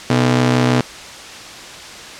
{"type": "ring-modulated tone", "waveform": "sawtooth", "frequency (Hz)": 186, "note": "F#3", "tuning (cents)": 9, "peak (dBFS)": -5, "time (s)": [0.1, 0.81], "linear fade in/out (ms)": 2, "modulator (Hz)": 59.9, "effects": ["white hiss -33 dBFS RMS until 2.19 s", "low-pass 6000 Hz 12 dB/octave"]}